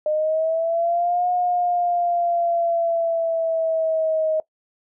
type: linear two-way sweep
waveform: sine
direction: up then down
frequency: 607 to 720 to 627 Hz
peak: -18 dBFS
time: 0.06-4.4 s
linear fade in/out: 2 ms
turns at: 1.29 s
effects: noise-tail reverb RT60 0.1 s tail -19 dB re dry